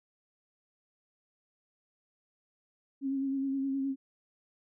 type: tone with vibrato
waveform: sine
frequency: 271.5 Hz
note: C#4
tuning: 36 cents flat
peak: -29 dBFS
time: 3.01-3.96 s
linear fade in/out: 50 ms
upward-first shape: sine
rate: 9.6 Hz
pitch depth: 28 cents each way
effects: none